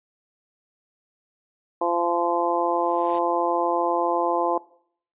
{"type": "harmonic tone", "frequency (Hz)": 172.2, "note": "F3", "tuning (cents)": -24, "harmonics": [2, 3, 4, 5, 6], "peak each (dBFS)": [-27, -27, -27, -27, -27], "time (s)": [1.81, 4.58], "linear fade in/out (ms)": 5}
{"type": "noise with exponential growth", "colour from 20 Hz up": "white", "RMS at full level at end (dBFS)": -37, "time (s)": [2.54, 3.19], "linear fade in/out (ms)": 5, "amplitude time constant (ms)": 140}
{"effects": ["noise-tail reverb RT60 0.6 s tail -19 dB re dry", "resampled to 8000 Hz"]}